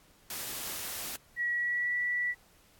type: noise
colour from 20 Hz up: white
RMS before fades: -38 dBFS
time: 0.3-1.16 s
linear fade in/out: 2 ms
type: tone with pitch glide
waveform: sine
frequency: 1923 to 1954.4 Hz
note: B6 to B6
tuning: -47 to -19 cents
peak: -28 dBFS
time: 1.36-2.35 s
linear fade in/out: 50 ms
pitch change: +28 cents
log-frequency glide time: 1.54-1.97 s
effects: pink hiss -62 dBFS RMS until 2.79 s + AAC 64 kbps